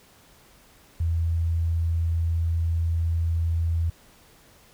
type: tone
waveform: sine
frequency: 83.1 Hz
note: E2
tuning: 15 cents sharp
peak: -21 dBFS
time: 1-3.9 s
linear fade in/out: 5 ms
effects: pink hiss -55 dBFS RMS until 4.73 s